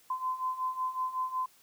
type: beating tone pair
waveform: sine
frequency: 1023 / 1028.4 Hz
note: C6 / C6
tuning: -39 / -30 cents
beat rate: 5.4 Hz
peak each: -36 / -32 dBFS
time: 0.1-1.46 s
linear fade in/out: 5 ms
effects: white hiss -62 dBFS RMS until 1.62 s + high-pass 60 Hz 12 dB/octave